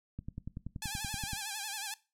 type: click train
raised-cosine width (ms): 5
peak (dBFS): -27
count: 13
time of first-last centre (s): 0.19-1.333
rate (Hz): 10.5
type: tone with vibrato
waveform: 5% pulse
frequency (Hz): 830.6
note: G#5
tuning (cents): 0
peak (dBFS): -25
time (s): 0.82-1.94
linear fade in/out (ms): 2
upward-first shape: sine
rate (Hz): 11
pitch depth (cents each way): 94
effects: noise-tail reverb RT60 0.3 s tail -20 dB re dry